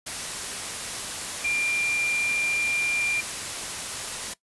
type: tone in noise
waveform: sine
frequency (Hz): 2387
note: D7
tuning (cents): +28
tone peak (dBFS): -23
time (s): 1.44-3.21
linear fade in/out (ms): 10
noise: white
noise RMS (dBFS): -32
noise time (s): 0.06-4.34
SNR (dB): +6
effects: noise-tail reverb RT60 0.1 s tail -19 dB re dry + resampled to 24000 Hz